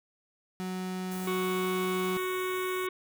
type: tone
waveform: 35% pulse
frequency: 185 Hz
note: F#3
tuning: in tune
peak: -31 dBFS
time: 0.6-2.17 s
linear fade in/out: 0 ms
type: band-stop noise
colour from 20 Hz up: white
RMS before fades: -45 dBFS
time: 1.11-2.87 s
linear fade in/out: 5 ms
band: 1600 to 6000 Hz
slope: 48 dB/octave
type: harmonic tone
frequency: 370 Hz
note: F#4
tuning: in tune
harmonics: 1 / 3 / 4 / 5 / 6 / 7 / 8 / 9 / 10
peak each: -31 / -36 / -42 / -47 / -39 / -52 / -49 / -50 / -47 dBFS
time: 1.27-2.89 s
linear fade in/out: 5 ms
effects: none